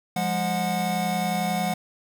square tone cluster, 175.1 / 206.1 / 732 Hz, F3 / G#3 / F#5, +5 / -13 / -19 cents, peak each -29 / -30 / -27 dBFS, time 0.16-1.74 s, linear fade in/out 5 ms, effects none

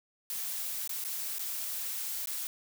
blue noise with dropouts, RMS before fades -36 dBFS, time 0.3-2.47 s, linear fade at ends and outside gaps 1 ms, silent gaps 0.876-0.893 / 1.04-1.048 / 1.385-1.393 / 2.258-2.272 s, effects none

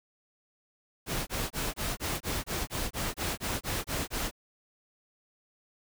pink noise bursts, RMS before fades -32 dBFS, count 14, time 1.06-4.312 s, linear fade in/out 50 ms, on 210 ms, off 24 ms, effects none

